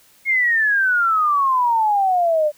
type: exponential sweep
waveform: sine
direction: down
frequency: 2174 to 587.3 Hz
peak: -14 dBFS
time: 0.25-2.52 s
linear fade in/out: 50 ms
effects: white hiss -53 dBFS RMS until 2.57 s